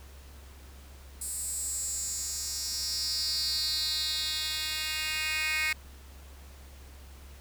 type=tone with high-pass filter sweep; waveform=10% pulse; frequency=311.1 Hz; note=D#4; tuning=in tune; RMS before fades=-32 dBFS; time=1.21-5.73 s; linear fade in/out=5 ms; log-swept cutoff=9000 to 2300 Hz; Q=4.7; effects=added 68 Hz sine -47 dBFS peak until 7.4 s + pink hiss -55 dBFS RMS until 7.4 s